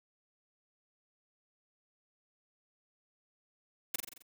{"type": "noise with echo", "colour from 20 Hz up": "white", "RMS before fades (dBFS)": -33, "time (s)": [3.94, 3.96], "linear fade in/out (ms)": 5, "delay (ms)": 44, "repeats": 6, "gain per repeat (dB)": -4, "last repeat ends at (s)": 4.224, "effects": []}